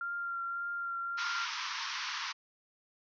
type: tone with vibrato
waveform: sine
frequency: 1386 Hz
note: F6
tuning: 14 cents flat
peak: -34 dBFS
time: 0.01-1.45 s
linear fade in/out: 2 ms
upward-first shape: triangle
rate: 1.8 Hz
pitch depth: 18 cents each way
type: band-pass noise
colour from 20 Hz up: pink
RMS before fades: -38 dBFS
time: 1.17-2.33 s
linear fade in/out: 20 ms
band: 920 to 6000 Hz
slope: 96 dB/octave
effects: none